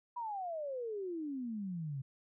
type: exponential sweep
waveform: sine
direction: down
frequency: 987.8 to 130.3 Hz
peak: -37 dBFS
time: 0.16-2.02 s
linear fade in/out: 10 ms
effects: none